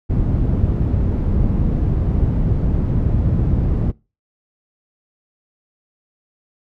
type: low-pass noise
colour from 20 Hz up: white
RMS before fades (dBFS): -17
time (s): 0.09-3.92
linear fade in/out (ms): 20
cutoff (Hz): 130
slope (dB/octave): 12
effects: noise-tail reverb RT60 0.3 s tail -24 dB re dry